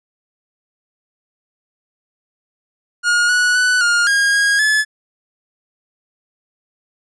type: tone with pitch steps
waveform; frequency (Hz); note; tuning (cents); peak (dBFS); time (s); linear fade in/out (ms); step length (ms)
45% pulse; 1431 / 1469 / 1490 / 1417 / 1627 / 1637 / 1721; F6 / F#6 / F#6 / F6 / G#6 / G#6 / A6; +42 / -13 / +12 / +25 / -36 / -25 / -39; -12; 3.03-4.85; 50; 260
effects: resampled to 22050 Hz